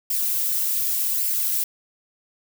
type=noise with flanger; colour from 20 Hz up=violet; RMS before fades=-23 dBFS; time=0.1-1.64 s; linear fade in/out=5 ms; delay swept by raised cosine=0.39 to 3.79 ms; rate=0.87 Hz; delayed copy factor=+0.5; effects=none